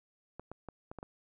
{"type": "clicks", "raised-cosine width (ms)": 1, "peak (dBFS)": -29, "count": 6, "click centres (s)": [0.396, 0.516, 0.687, 0.915, 0.987, 1.029], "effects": []}